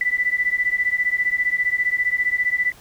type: beating tone pair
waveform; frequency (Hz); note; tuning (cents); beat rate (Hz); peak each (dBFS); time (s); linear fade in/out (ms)
sine; 1975.5 / 1990.5; B6 / B6; 0 / +13; 15; -21; 0.01-2.72; 2
effects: pink hiss -48 dBFS RMS until 2.8 s